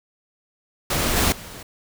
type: noise with level steps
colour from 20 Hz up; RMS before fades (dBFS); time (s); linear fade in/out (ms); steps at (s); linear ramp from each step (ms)
pink; -22 / -19 / -38; 0.9-1.63; 5; 1.16 / 1.32; 2
effects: none